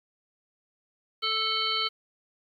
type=harmonic tone; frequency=440 Hz; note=A4; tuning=in tune; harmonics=1 / 3 / 5 / 7 / 9 / 10; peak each=-40 / -31 / -35 / -29 / -34 / -32 dBFS; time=1.22-1.89 s; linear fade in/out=20 ms; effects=10-bit